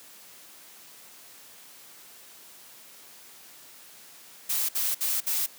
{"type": "noise bursts", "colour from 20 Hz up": "blue", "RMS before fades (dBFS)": -27, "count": 4, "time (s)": [4.49, 5.464], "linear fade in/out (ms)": 10, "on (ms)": 200, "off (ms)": 58, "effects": ["white hiss -50 dBFS RMS until 5.58 s", "high-pass 150 Hz 12 dB/octave"]}